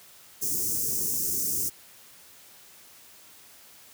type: band-stop noise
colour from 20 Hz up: white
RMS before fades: -28 dBFS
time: 0.41-1.7 s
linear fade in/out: 20 ms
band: 450 to 5500 Hz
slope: 48 dB/octave
effects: white hiss -52 dBFS RMS until 3.93 s + high-pass 60 Hz 12 dB/octave